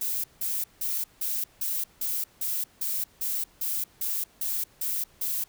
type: noise bursts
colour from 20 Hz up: violet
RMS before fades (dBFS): -29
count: 14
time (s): 0.01-5.44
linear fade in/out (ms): 5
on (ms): 230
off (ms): 170
effects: pink hiss -59 dBFS RMS until 5.48 s